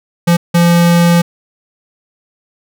square tone bursts at uneven times, 171.7 Hz, F3, 29 cents flat, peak -7 dBFS, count 2, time 0.27-0.37 / 0.54-1.22 s, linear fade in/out 10 ms, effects none

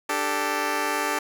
10% pulse chord, D suspended fourth, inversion none, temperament just, 293.7 / 391.6 / 440.5 Hz, D4 / G4 / A4, 0 / -2 / +2 cents, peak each -21 dBFS, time 0.09-1.19 s, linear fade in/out 5 ms, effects none

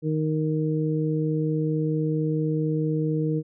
harmonic tone, 155.56 Hz, D#3, in tune, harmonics 1 / 2 / 3, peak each -24 / -27 / -29 dBFS, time 0.02-3.43 s, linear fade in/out 50 ms, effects none

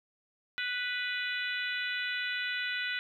harmonic tone, 493.9 Hz, B4, in tune, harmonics 3 / 4 / 5 / 6 / 7 / 8, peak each -35 / -37 / -39 / -41 / -42 / -43 dBFS, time 0.58-2.99 s, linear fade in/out 0 ms, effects 11-bit

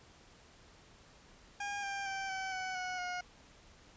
20% pulse tone with pitch steps, 810 / 794.2 / 778.8 / 763.7 / 748.8 / 734.2 / 720 Hz, G#5 / G5 / G5 / G5 / F#5 / F#5 / F#5, -43 / +22 / -12 / -45 / +20 / -14 / -47 cents, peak -32 dBFS, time 1.6-3.21 s, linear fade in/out 5 ms, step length 230 ms, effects pink hiss -60 dBFS RMS until 3.96 s + resampled to 16000 Hz

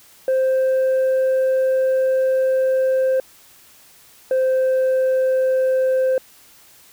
sine tone pair in turn, 523.3 / 520.4 Hz, C5 / C5, 0 / -9 cents, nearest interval unison, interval 9 cents, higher first, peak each -12 dBFS, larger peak neither, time 0.28-3.2 / 4.31-6.18 s, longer first, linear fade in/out 2 ms, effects tanh soft clip ceiling -14 dBFS + white hiss -49 dBFS RMS until 6.92 s

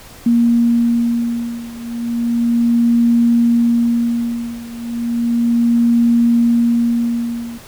sine beating tone pair, 235.1 / 235.44 Hz, A#3 / A#3, +15 / +17 cents, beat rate 0.34 Hz, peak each -14 / -16 dBFS, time 0.26-7.58 s, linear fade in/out 5 ms, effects pink hiss -39 dBFS RMS until 7.67 s

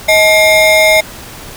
square ring-modulated tone, 749 Hz, F#5, 21 cents sharp, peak -3 dBFS, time 0.08-1.01 s, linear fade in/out 10 ms, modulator 1380 Hz, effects pink hiss -30 dBFS RMS until 1.56 s

